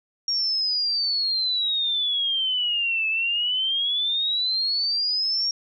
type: exponential two-way sweep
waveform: sine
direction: down then up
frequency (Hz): 5600 to 2601 to 5600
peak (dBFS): -21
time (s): 0.28-5.51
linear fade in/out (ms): 2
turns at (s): 3.08
effects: none